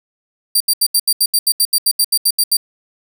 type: tone bursts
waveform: 15% pulse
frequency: 4699 Hz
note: D8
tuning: in tune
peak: -4 dBFS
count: 16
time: 0.55-2.569 s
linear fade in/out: 5 ms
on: 54 ms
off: 77 ms
effects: none